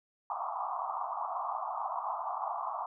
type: band-pass noise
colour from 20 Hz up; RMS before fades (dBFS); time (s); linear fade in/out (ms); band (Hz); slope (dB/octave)
white; -36; 0.3-2.86; 2; 670 to 1200; 96
effects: none